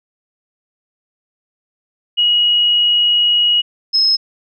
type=tone pair in turn; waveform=sine; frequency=2900 / 5167 Hz; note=F#7 / E8; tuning=-35 / -35 cents; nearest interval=minor seventh; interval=1000 cents; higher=second; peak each=-10 dBFS; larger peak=neither; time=2.17-3.62 / 3.93-4.17 s; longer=first; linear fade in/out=20 ms; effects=none